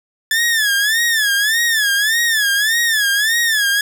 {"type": "tone with vibrato", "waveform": "sawtooth", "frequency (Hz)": 1741, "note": "A6", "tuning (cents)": -19, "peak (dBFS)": -10, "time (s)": [0.31, 3.81], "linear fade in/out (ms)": 2, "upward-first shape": "sine", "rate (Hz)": 1.7, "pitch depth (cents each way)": 140, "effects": []}